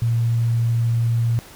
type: tone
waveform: sine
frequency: 116.54 Hz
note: A#2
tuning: in tune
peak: -16 dBFS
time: 0.02-1.39 s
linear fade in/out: 0 ms
effects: pink hiss -43 dBFS RMS until 1.55 s